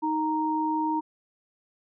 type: tone pair together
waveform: sine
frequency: 312.5 / 931 Hz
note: D#4 / A#5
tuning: +8 / -2 cents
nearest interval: octave + perfect fifth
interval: 1890 cents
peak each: -27 / -26 dBFS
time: 0.02-1.01 s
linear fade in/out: 20 ms
effects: none